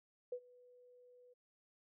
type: tone with ADSR envelope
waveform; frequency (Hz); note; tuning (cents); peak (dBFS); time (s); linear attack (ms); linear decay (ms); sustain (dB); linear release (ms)
sine; 493.9; B4; 0; -37; 0.32-1.34; 5; 69; -24; 15
effects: none